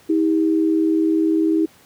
sine tone pair together, 319.7 / 400 Hz, D#4 / G4, +47 / +35 cents, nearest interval major third, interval 388 cents, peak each -15 / -23 dBFS, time 0.09-1.66 s, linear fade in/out 10 ms, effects pink hiss -51 dBFS RMS until 1.85 s + high-pass 100 Hz 12 dB/octave

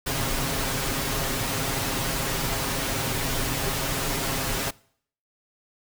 pink noise with comb filter, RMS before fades -27 dBFS, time 0.06-4.71 s, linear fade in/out 10 ms, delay 7.4 ms, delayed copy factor +0.6, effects noise-tail reverb RT60 0.6 s tail -23 dB re dry

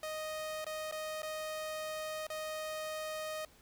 sawtooth tone with dropouts, 622.3 Hz, D#5, in tune, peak -34 dBFS, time 0.03-3.45 s, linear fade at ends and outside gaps 2 ms, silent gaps 0.645-0.665 / 0.913-0.923 / 1.22-1.23 / 2.268-2.301 s, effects pink hiss -63 dBFS RMS until 3.61 s

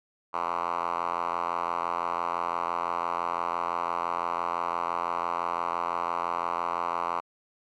5% pulse tone with band-pass filter, 85.9 Hz, F2, 28 cents flat, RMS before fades -30 dBFS, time 0.33-7.21 s, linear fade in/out 20 ms, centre 1100 Hz, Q 3.4, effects none

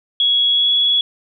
sine tone with pitch glide, 3342 to 3369 Hz, G#7 to G#7, +10 to +24 cents, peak -12 dBFS, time 0.2-1.01 s, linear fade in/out 2 ms, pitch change +14 cents, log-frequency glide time 0.5-0.71 s, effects none

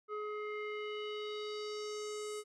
square tone with low-pass filter sweep, 421.9 Hz, G#4, 27 cents sharp, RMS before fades -41 dBFS, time 0.08-2.44 s, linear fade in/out 50 ms, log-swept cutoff 1400 to 9200 Hz, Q 2.9, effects none

